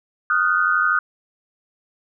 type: tone cluster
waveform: sine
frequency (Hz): 1241 / 1419 / 1511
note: D#6 / F6 / F#6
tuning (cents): -5 / +27 / +36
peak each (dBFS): -20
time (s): 0.3-0.99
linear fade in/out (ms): 2
effects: none